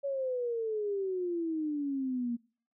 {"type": "exponential sweep", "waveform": "sine", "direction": "down", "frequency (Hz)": [565, 233.1], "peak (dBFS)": -30, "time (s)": [0.03, 2.37], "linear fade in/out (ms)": 20, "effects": ["noise-tail reverb RT60 0.5 s tail -25 dB re dry"]}